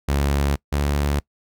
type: tone pair in turn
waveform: sawtooth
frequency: 70.5 / 71.94 Hz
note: C#2 / D2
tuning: +30 / -35 cents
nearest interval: unison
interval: 35 cents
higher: second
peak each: -14 / -15 dBFS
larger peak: first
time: 0.08-0.56 / 0.72-1.2 s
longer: neither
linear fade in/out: 10 ms
effects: noise-tail reverb RT60 0.1 s tail -24 dB re dry